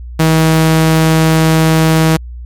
sawtooth tone, 160 Hz, D#3, 49 cents sharp, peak -3 dBFS, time 0.19-2.17 s, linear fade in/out 10 ms, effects added 60 Hz sine -24 dBFS peak until 2.45 s + MP3 96 kbps

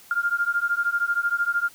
sine beating tone pair, 1396.9 / 1409.9 Hz, F6 / F6, 0 / +16 cents, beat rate 13 Hz, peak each -24 dBFS, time 0.11-1.69 s, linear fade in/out 2 ms, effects white hiss -50 dBFS RMS until 1.74 s

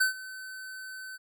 square tone with ADSR envelope, 1524 Hz, G6, 49 cents flat, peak -21 dBFS, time 0-1.18 s, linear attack 11 ms, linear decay 120 ms, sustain -19 dB, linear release 28 ms, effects none

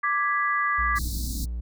sine chord, G# diminished, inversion second, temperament equal, 1174.7 / 1661.2 / 1975.5 Hz, D6 / G#6 / B6, 0 / 0 / 0 cents, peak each -24 / -27 / -28 dBFS, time 0.03-0.99 s, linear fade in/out 10 ms
triangle tone with pitch glide, 60 to 58.8 Hz, B1 to A#1, -49 to +16 cents, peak -26 dBFS, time 0.78-1.61 s, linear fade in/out 10 ms, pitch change -35 cents, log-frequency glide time 1.21-1.33 s
pink band-stop noise, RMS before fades -33 dBFS, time 0.95-1.46 s, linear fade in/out 20 ms, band 320 to 3900 Hz, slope 96 dB/octave
effects none

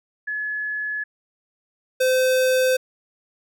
sine / square tone pair in turn, 1705 / 514.6 Hz, G#6 / C5, +45 / -29 cents, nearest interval octave + major sixth, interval 2074 cents, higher first, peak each -24 / -17 dBFS, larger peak second, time 0.27-1.04 / 2-2.77 s, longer neither, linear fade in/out 10 ms, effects none

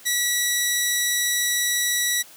10% pulse tone, 1942 Hz, B6, 30 cents flat, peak -11 dBFS, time 0.05-2.23 s, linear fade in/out 20 ms, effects white hiss -47 dBFS RMS until 2.36 s + high-pass 150 Hz 12 dB/octave

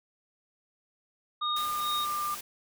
sine tone with tremolo, 3729 Hz, A#7, in tune, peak -30 dBFS, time 1.41-2.06 s, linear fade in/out 20 ms, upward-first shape sine, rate 2.3 Hz, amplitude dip 90%
sine tone with pitch glide, 1211 to 1195 Hz, D#6 to D6, -47 to +30 cents, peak -29 dBFS, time 1.41-2.35 s, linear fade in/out 10 ms, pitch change -23 cents, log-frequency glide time 1.66-2.04 s
white noise, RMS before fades -40 dBFS, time 1.56-2.41 s, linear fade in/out 5 ms
effects none

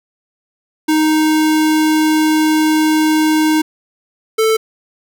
square tone pair in turn, 311.1 / 441.7 Hz, D#4 / A4, 0 / +7 cents, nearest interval tritone, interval 607 cents, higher second, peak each -11 dBFS, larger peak neither, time 0.88-3.62 / 4.38-4.57 s, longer first, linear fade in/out 10 ms, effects none

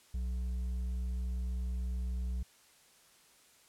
sine tone with hard clipping, 61.7 Hz, B1, 1 cent flat, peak -34 dBFS, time 0.14-2.43 s, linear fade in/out 5 ms, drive 4 dB, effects white hiss -63 dBFS RMS until 3.68 s + low-pass 11000 Hz 12 dB/octave

